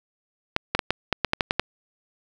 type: clicks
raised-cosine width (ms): 0.3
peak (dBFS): -4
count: 10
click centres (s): 0.564 / 0.75 / 0.792 / 0.906 / 1.127 / 1.247 / 1.334 / 1.408 / 1.509 / 1.596
effects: 7-bit